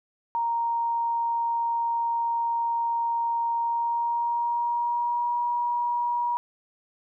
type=tone with pitch glide; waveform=sine; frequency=932.3 to 958.5 Hz; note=A#5 to A#5; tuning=0 to +48 cents; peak=-23 dBFS; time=0.35-6.37 s; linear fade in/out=0 ms; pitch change=+48 cents; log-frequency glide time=3.58-5.35 s; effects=none